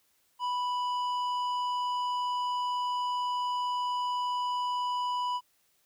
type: tone with tanh clipping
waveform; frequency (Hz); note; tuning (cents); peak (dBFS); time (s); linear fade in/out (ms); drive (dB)
sine; 987.8; B5; 0; -30; 0.39-5.41; 50; 10
effects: white hiss -70 dBFS RMS until 5.85 s